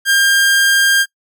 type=tone; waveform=sawtooth; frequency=1603 Hz; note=G6; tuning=38 cents sharp; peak=-6 dBFS; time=0.05-1.06 s; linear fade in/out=50 ms; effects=noise-tail reverb RT60 0.1 s tail -24 dB re dry